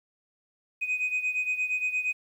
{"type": "beating tone pair", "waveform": "sine", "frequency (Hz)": [2499, 2507.6], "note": ["D#7", "D#7"], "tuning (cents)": [7, 13], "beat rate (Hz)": 8.6, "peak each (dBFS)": [-26, -30], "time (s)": [0.81, 2.13], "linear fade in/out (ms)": 20, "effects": ["tanh soft clip ceiling -22 dBFS", "10-bit"]}